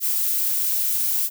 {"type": "noise", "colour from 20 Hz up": "violet", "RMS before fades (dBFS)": -22, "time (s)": [0, 1.3], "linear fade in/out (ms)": 50, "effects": []}